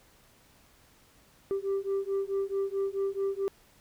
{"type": "beating tone pair", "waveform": "sine", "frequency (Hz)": [390.2, 394.8], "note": ["G4", "G4"], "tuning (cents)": [-8, 12], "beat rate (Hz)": 4.6, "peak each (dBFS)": -29, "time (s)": [1.51, 3.48], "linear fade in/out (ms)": 0, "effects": ["tanh soft clip ceiling -25 dBFS", "pink hiss -61 dBFS RMS until 3.8 s"]}